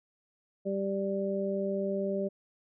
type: harmonic tone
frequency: 196.2 Hz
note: G3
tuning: 2 cents sharp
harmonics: 1 / 2 / 3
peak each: -33 / -33 / -33 dBFS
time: 0.65-2.29 s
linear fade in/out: 20 ms
effects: none